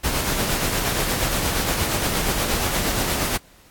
pink noise with tremolo, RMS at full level -21 dBFS, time 0.03-3.38 s, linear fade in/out 20 ms, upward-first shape sine, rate 8.5 Hz, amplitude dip 35%, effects pink hiss -52 dBFS RMS until 3.7 s + AAC 64 kbps

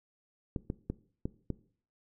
clicks, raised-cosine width 3 ms, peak -20 dBFS, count 5, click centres 0.562 / 0.701 / 0.9 / 1.255 / 1.503 s, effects noise-tail reverb RT60 0.5 s tail -19 dB re dry

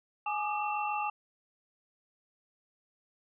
sine tone cluster, 838 / 1178 / 1225 / 2696 Hz, G#5 / D6 / D#6 / E7, +15 / +5 / -27 / +38 cents, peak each -32 / -38 / -39 / -38 dBFS, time 0.26-1.1 s, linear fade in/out 5 ms, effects none

